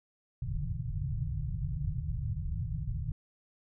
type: low-pass noise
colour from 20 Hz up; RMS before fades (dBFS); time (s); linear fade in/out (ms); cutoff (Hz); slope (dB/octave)
white; -34; 0.42-3.12; 2; 160; 96
effects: none